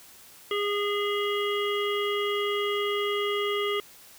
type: harmonic tone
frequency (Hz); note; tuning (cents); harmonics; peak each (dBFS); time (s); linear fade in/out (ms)
410; G#4; -22; 1 / 3 / 5 / 7 / 8; -27 / -32 / -34 / -35 / -36; 0.51-3.8; 2
effects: white hiss -51 dBFS RMS until 4.18 s